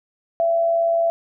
sine tone with amplitude modulation, 671 Hz, E5, 31 cents sharp, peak -14 dBFS, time 0.4-1.1 s, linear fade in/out 0 ms, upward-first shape sine, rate 98.4 Hz, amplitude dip 35%, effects none

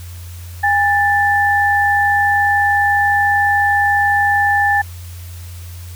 sine tone pair together, 814 / 1760 Hz, G#5 / A6, -35 / 0 cents, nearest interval octave + minor second, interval 1335 cents, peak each -14 dBFS, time 0.63-4.82 s, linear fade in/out 10 ms, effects added 87 Hz sine -29 dBFS peak until 5.95 s + white hiss -41 dBFS RMS until 5.95 s

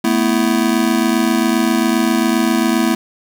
square chord, A suspended second, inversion none, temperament just, 220 / 247.5 / 330 Hz, A3 / B3 / E4, 0 / +4 / +2 cents, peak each -18 dBFS, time 0.04-2.95 s, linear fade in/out 5 ms, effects 7-bit

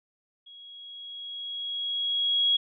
sine tone with level ramp, 3314 Hz, G#7, 4 cents flat, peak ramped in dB -46 to -19 dBFS, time 0.46-2.57 s, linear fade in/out 10 ms, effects none

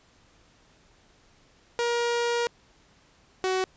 sawtooth tone pair in turn, 474.1 / 374.6 Hz, A#4 / F#4, +29 / +21 cents, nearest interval major third, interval 408 cents, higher first, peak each -20 dBFS, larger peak neither, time 1.79-2.47 / 3.44-3.64 s, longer first, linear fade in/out 0 ms, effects pink hiss -60 dBFS RMS until 3.76 s + resampled to 16000 Hz

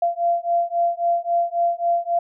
sine beating tone pair, 686 / 689.7 Hz, F5 / F5, -31 / -22 cents, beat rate 3.7 Hz, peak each -21 dBFS, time 0.02-2.19 s, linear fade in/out 5 ms, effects none

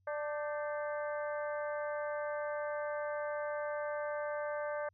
harmonic tone with a mistuned harmonic, 295.6 Hz, D4, 11 cents sharp, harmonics 2 / 3 / 4 / 5 / 6 / 7, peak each -36 / -45 / -45 / -45 / -52 / -55 dBFS, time 0.07-4.89 s, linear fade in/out 5 ms, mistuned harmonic 5, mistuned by +85 cents, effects added 94 Hz sine -70 dBFS peak until 4.93 s

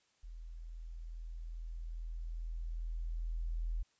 sine tone with level ramp, 41.2 Hz, E1, in tune, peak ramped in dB -45 to -33 dBFS, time 0.23-3.83 s, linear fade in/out 10 ms, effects white hiss -74 dBFS RMS until 3.99 s + resampled to 16000 Hz

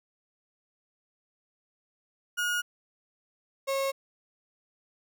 35% pulse tone pair in turn, 1440 / 544.1 Hz, F#6 / C#5, -47 / -32 cents, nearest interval octave + perfect fourth, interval 1685 cents, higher first, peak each -25 dBFS, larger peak neither, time 2.37-2.62 / 3.67-3.92 s, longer neither, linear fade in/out 20 ms, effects none

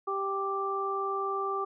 harmonic tone, 392 Hz, G4, in tune, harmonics 1 / 2 / 3, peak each -33 / -37 / -31 dBFS, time 0.07-1.65 s, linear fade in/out 10 ms, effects none

